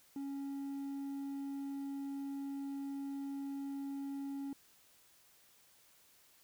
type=tone with hard clipping; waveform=sine; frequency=277.2 Hz; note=C#4; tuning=in tune; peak=-40 dBFS; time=0.16-4.53 s; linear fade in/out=2 ms; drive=3 dB; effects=white hiss -66 dBFS RMS until 6.43 s